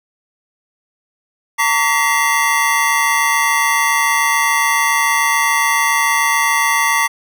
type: tone cluster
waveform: square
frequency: 911 / 1139 / 1928 / 2075 Hz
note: A#5 / C#6 / B6 / C7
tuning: -40 / +47 / -42 / -15 cents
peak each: -19 dBFS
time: 1.58-7.08 s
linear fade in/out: 20 ms
effects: none